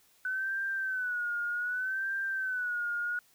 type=tone with vibrato; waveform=sine; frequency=1500 Hz; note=F#6; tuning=23 cents sharp; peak=-30 dBFS; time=0.25-3.19 s; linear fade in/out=2 ms; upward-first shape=sine; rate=0.65 Hz; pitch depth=92 cents each way; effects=white hiss -65 dBFS RMS until 3.34 s